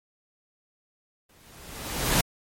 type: noise with exponential growth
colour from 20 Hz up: pink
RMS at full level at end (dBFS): -20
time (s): 1.29-2.21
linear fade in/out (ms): 5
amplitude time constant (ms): 200
effects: MP3 64 kbps